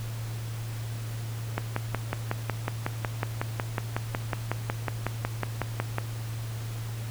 click train, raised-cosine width 0.5 ms, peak -12 dBFS, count 25, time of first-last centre 1.58-5.984 s, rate 5.45 Hz, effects added 113 Hz sine -32 dBFS peak until 7.1 s + pink hiss -44 dBFS RMS until 7.1 s

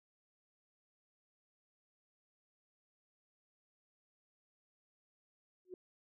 sine tone with exponential growth, 365.6 Hz, F#4, 21 cents flat, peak -40 dBFS, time 5.65-5.74 s, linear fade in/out 2 ms, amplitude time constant 19 ms, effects none

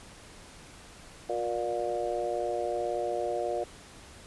harmonic tone with a mistuned harmonic, 118.4 Hz, A#2, 27 cents sharp, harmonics 3 / 4 / 5 / 6, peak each -35 / -34 / -33 / -34 dBFS, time 1.29-3.64 s, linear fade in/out 5 ms, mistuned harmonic 3, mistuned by +18 cents, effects pink hiss -50 dBFS RMS until 4.26 s + resampled to 24000 Hz

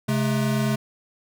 square tone pair together, 134.3 / 214.3 Hz, C3 / A3, +46 / -45 cents, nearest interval minor sixth, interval 809 cents, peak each -24 dBFS, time 0.08-0.76 s, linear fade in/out 10 ms, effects none

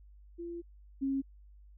sine tone pair in turn, 342.1 / 271.5 Hz, F4 / C#4, -36 / -36 cents, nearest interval major third, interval 400 cents, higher first, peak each -38 / -29 dBFS, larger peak second, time 0.38-0.62 / 1.01-1.22 s, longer first, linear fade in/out 20 ms, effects added 50 Hz sine -53 dBFS peak until 1.77 s

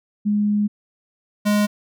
sine / square tone pair in turn, 207.7 / 207.7 Hz, G#3 / G#3, 0 / 0 cents, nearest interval unison, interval 0 cents, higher neither, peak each -16 dBFS, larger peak neither, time 0.25-0.68 / 1.45-1.67 s, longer first, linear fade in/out 20 ms, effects none

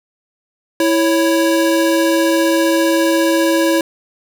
square tone pair together, 329.6 / 554.3 Hz, E4 / C#5, 0 / 0 cents, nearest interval major sixth, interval 900 cents, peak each -14 / -17 dBFS, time 0.8-3.81 s, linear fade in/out 2 ms, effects none

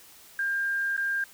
sine tone with dropouts, 1600 Hz, G6, 35 cents sharp, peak -25 dBFS, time 0.39-1.24 s, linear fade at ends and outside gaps 2 ms, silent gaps 0.966-0.977 s, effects white hiss -52 dBFS RMS until 1.33 s

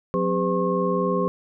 sine tone cluster, 181.6 / 261.6 / 402.7 / 506 / 1080 Hz, F#3 / C4 / G4 / B4 / C#6, -32 / 0 / +47 / +42 / -45 cents, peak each -25 / -30 / -26 / -25 / -27 dBFS, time 0.14-1.28 s, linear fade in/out 0 ms, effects none

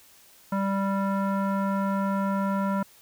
square tone with low-pass filter, 196.1 Hz, G3, 1 cent sharp, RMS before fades -26 dBFS, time 0.52-2.83 s, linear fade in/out 5 ms, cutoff 1200 Hz, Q 3.5, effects white hiss -55 dBFS RMS until 3.01 s

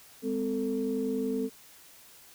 sine tone cluster, 204.7 / 255.4 / 443.7 Hz, G#3 / C4 / A4, -25 / -42 / +14 cents, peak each -35 / -30 / -31 dBFS, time 0.22-1.5 s, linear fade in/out 50 ms, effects tanh soft clip ceiling -19 dBFS + white hiss -54 dBFS RMS until 2.34 s

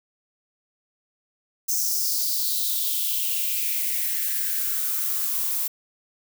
violet noise with high-pass filter sweep, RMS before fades -25 dBFS, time 1.68-5.68 s, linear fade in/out 10 ms, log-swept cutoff 6100 to 910 Hz, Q 4.5, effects none

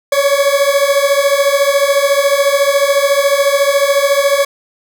40% pulse beating tone pair, 554.4 / 568.4 Hz, C#5 / C#5, 0 / +43 cents, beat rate 14 Hz, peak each -12 dBFS, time 0.12-4.45 s, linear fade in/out 5 ms, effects 8-bit

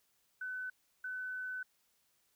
sine tone bursts at uneven times, 1508 Hz, F#6, 32 cents sharp, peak -38 dBFS, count 2, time 0.41-0.7 / 1.04-1.63 s, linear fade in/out 5 ms, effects white hiss -75 dBFS RMS until 2.35 s

